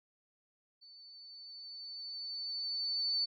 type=tone with level ramp; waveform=sine; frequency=4506 Hz; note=C#8; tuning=28 cents sharp; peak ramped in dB=-54 to -29 dBFS; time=0.81-3.26 s; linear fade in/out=20 ms; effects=none